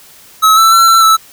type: tone with pitch steps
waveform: square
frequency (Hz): 1288 / 1325 / 1351 / 1342 / 1314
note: E6 / E6 / E6 / E6 / E6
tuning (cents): -41 / +9 / +42 / +31 / -6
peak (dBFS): -5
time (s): 0.42-1.17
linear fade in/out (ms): 20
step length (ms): 150
effects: white hiss -40 dBFS RMS until 1.32 s